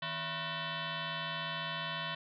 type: tone with frequency modulation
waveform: sine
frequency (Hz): 987.8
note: B5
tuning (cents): 0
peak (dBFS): -35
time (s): 0.02-2.15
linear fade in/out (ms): 5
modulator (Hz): 414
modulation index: 6.6
effects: none